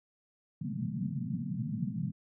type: band-pass noise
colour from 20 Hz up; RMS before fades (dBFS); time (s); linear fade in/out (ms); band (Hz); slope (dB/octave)
white; -35; 0.61-2.12; 10; 110 to 240; 96
effects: none